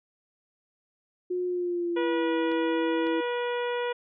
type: tone with pitch glide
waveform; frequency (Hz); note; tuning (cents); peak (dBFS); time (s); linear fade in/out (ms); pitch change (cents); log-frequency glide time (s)
sine; 360.5 to 328.7; F#4 to E4; -45 to -5; -26; 1.3-3.21; 10; -160; 1.46-2.33
type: harmonic tone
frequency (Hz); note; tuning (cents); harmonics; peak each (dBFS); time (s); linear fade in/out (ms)
484.7; B4; -32; 1 / 2 / 3 / 4 / 5 / 6 / 7; -28 / -34 / -38 / -40 / -42 / -44 / -45; 1.96-3.93; 10
type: clicks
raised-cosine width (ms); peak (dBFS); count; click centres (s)
0.3; -28; 2; 2.517 / 3.069
effects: none